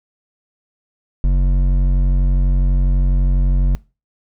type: tone with hard clipping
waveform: sine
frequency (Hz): 46.07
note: F#1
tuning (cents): -7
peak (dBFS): -13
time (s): 1.24-3.75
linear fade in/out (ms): 0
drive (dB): 9
effects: noise-tail reverb RT60 0.3 s tail -23 dB re dry